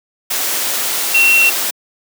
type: tone in noise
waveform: sine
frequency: 2724 Hz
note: F7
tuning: 44 cents flat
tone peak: -8 dBFS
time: 1.14-1.5 s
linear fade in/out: 10 ms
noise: white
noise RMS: -18 dBFS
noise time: 0.3-1.71 s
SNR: +7 dB
effects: high-pass 300 Hz 12 dB/octave